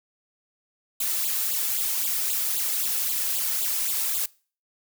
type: noise with flanger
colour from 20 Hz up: blue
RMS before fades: -26 dBFS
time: 1-4.26 s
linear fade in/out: 5 ms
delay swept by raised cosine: 0.25 to 2.35 ms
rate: 3.8 Hz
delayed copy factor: +0.95
effects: noise-tail reverb RT60 0.4 s tail -23 dB re dry